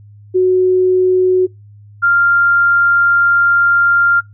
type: tone pair in turn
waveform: sine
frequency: 369.2 / 1393.9 Hz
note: F#4 / F6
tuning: -4 / -4 cents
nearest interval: octave + major seventh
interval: 2300 cents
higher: second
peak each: -8 dBFS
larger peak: neither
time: 0.34-1.47 / 2.02-4.21 s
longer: second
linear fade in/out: 20 ms
effects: noise-tail reverb RT60 0.2 s tail -25 dB re dry + added 103 Hz sine -37 dBFS peak until 4.33 s